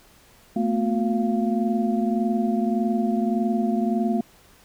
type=tone cluster; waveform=sine; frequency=221 / 242.7 / 361.6 / 692 Hz; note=A3 / B3 / F#4 / F5; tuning=+8 / -30 / -40 / -16 cents; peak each=-22 / -26 / -29 / -29 dBFS; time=0.56-4.21 s; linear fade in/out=5 ms; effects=pink hiss -54 dBFS RMS until 4.64 s